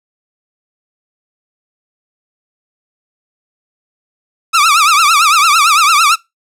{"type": "tone with vibrato", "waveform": "sawtooth", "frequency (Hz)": 1248, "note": "D#6", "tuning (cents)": 5, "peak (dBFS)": -3, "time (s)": [4.53, 6.16], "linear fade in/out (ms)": 20, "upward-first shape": "triangle", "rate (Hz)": 8.9, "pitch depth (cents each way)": 190, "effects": ["noise-tail reverb RT60 0.2 s tail -23 dB re dry", "low-pass 11000 Hz 12 dB/octave"]}